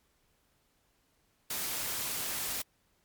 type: noise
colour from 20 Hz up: white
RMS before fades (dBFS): -35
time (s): 1.5-2.62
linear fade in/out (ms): 5
effects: pink hiss -72 dBFS RMS until 3.04 s + MP3 96 kbps